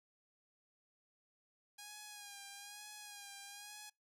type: tone with vibrato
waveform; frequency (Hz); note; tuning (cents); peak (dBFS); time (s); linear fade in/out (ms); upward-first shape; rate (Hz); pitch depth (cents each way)
5% pulse; 819; G#5; -24; -38; 1.78-3.9; 10; sine; 1.1; 45
effects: noise-tail reverb RT60 0.2 s tail -25 dB re dry